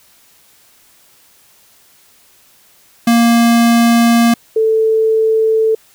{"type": "tone pair in turn", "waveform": ["square", "sine"], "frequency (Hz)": [233.6, 442], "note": ["A#3", "A4"], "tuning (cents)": [4, 8], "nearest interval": "major seventh", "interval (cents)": 1104, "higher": "second", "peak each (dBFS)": [-8, -9], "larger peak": "first", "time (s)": [[3.07, 4.34], [4.56, 5.75]], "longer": "first", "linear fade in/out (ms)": 5, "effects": ["white hiss -49 dBFS RMS until 5.94 s"]}